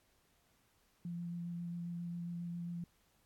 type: tone with vibrato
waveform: sine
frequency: 172.2 Hz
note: F3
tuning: 24 cents flat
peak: -39 dBFS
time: 1.05-2.84 s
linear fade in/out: 2 ms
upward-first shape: square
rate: 7.4 Hz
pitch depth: 9 cents each way
effects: pink hiss -73 dBFS RMS until 3.25 s + AAC 64 kbps